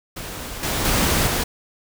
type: noise with level steps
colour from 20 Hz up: pink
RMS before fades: -32 / -23 / -19 / -22 dBFS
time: 0.16-1.44 s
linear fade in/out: 10 ms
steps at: 0.63 / 0.85 / 1.27 s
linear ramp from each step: 2 ms
effects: none